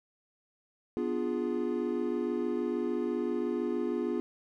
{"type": "chord", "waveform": "triangle", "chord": "B diminished seventh", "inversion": "none", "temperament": "equal", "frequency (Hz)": [246.9, 293.7, 349.2, 415.3], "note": ["B3", "D4", "F4", "Ab4"], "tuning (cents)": [0, 0, 0, 0], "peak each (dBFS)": [-32, -36, -31, -33], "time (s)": [0.97, 4.2], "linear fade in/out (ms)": 0, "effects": []}